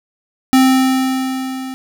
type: tone with level ramp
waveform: square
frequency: 261.6 Hz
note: C4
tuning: in tune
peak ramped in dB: -7 to -25 dBFS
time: 0.53-1.74 s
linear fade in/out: 0 ms
effects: none